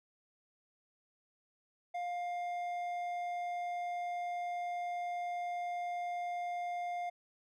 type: tone with hard clipping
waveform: sine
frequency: 705 Hz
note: F5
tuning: 16 cents sharp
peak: -37 dBFS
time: 1.94-7.1 s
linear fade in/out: 10 ms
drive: 6 dB
effects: none